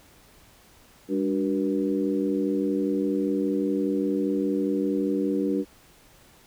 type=tone cluster; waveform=sine; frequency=200.6 / 292.8 / 377.8 / 477.8 Hz; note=G3 / D4 / F#4 / A#4; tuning=+40 / -5 / +36 / +43 cents; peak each=-29 / -25 / -29 / -31 dBFS; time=1.08-5.65 s; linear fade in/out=50 ms; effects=pink hiss -55 dBFS RMS until 6.46 s